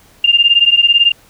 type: beating tone pair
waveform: sine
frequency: 2794 / 2812 Hz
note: F7 / F7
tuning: 0 / +11 cents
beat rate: 18 Hz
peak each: -10 dBFS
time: 0.24-1.12 s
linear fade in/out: 5 ms
effects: pink hiss -47 dBFS RMS until 1.29 s